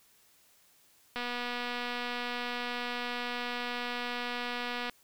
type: click train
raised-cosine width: 0.3 ms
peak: -20 dBFS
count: 909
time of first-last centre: 1.16-4.897 s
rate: 243 Hz
effects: white hiss -64 dBFS RMS until 5.03 s